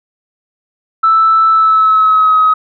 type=tone with pitch glide; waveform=sine; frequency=1318.5 to 1268.4 Hz; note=E6 to D#6; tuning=0 to +33 cents; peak=-5 dBFS; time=1.03-2.54 s; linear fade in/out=10 ms; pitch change=-67 cents; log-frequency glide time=1.5-2.37 s; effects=tanh soft clip ceiling -1 dBFS